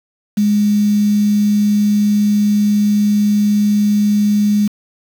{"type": "tone with quantisation", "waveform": "sine", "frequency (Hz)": 207.4, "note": "G#3", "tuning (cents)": -2, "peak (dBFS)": -10, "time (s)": [0.37, 4.68], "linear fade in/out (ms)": 10, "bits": 5, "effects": []}